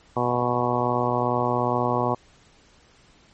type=harmonic tone; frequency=122.4 Hz; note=B2; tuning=15 cents flat; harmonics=1 / 2 / 3 / 4 / 5 / 6 / 7 / 8 / 9; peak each=-29 / -29 / -29 / -29 / -29 / -29 / -29 / -29 / -29 dBFS; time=0.16-2.15 s; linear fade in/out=10 ms; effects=pink hiss -56 dBFS RMS until 3.33 s + MP3 32 kbps